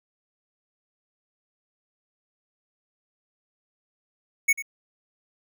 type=tone with echo; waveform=square; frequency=2219 Hz; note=C#7; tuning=1 cent sharp; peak=-17 dBFS; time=4.48-4.53 s; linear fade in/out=10 ms; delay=94 ms; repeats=1; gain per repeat=-14 dB; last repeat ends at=4.624 s; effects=none